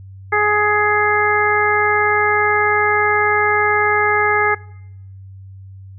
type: harmonic tone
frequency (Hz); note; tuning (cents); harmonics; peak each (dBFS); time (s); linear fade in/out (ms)
418.3; G#4; +12; 1 / 2 / 3 / 4 / 5; -19 / -19 / -19 / -19 / -19; 0.32-4.55; 10
effects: noise-tail reverb RT60 0.8 s tail -22 dB re dry + added 96 Hz sine -34 dBFS peak until 5.98 s